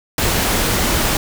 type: noise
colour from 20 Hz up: pink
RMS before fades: -17 dBFS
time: 0.18-1.17 s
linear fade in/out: 2 ms
effects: none